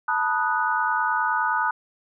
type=chord; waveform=sine; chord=B dominant seventh; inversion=third; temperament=equal with one note detuned; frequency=880 / 969.7 / 1244.5 / 1480 Hz; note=A5 / B5 / D#6 / F#6; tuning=0 / -32 / 0 / 0 cents; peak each=-26 / -27 / -26 / -25 dBFS; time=0.08-1.71 s; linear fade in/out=5 ms; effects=none